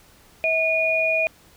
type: tone pair together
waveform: sine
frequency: 646 / 2447 Hz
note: E5 / D#7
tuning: -35 / -29 cents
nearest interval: octave + major seventh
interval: 2306 cents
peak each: -22 / -20 dBFS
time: 0.44-1.27 s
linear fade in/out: 0 ms
effects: pink hiss -53 dBFS RMS until 1.56 s